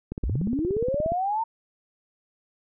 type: click train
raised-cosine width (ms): 3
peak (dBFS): -18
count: 18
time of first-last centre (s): 0.12-1.12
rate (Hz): 17
type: linear sweep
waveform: sine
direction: up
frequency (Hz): 33.81 to 920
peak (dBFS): -23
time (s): 0.23-1.44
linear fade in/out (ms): 10
effects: none